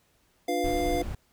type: tone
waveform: square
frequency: 698.5 Hz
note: F5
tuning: in tune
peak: -30 dBFS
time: 0.48-1.02 s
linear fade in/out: 5 ms
type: chord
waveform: sine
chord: B diminished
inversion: first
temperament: just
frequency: 296.3 / 355.6 / 493.9 Hz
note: D4 / F4 / B4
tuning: +15 / +31 / 0 cents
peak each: -31 dBFS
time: 0.48-1.03 s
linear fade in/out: 10 ms
type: noise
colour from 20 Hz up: brown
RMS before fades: -33 dBFS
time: 0.64-1.15 s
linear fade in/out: 5 ms
effects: pink hiss -67 dBFS RMS until 1.32 s